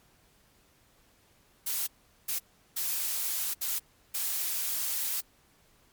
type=noise bursts at uneven times; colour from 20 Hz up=blue; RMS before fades=-31 dBFS; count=5; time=1.66-1.87 / 2.28-2.39 / 2.76-3.54 / 3.61-3.79 / 4.14-5.21 s; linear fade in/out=10 ms; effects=pink hiss -64 dBFS RMS until 5.92 s + MP3 96 kbps